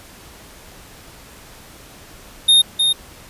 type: tone with echo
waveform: square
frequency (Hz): 3686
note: A#7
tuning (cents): -20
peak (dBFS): -9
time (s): 2.48-2.62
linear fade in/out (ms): 10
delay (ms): 310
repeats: 1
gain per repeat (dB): -5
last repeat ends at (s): 2.93
effects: pink hiss -42 dBFS RMS until 3.29 s + resampled to 32000 Hz